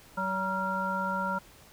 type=harmonic tone with a mistuned harmonic; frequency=189.5 Hz; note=F#3; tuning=42 cents sharp; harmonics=1 / 3 / 5 / 7; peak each=-35 / -37 / -32 / -32 dBFS; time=0.17-1.39 s; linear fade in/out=10 ms; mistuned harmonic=7; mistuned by=+72 cents; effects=pink hiss -55 dBFS RMS until 1.72 s